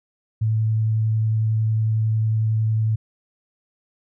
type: tone with vibrato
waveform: sine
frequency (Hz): 110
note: A2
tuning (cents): 0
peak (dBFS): -17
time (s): 0.41-2.96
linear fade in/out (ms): 10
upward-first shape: triangle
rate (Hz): 11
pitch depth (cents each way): 10
effects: none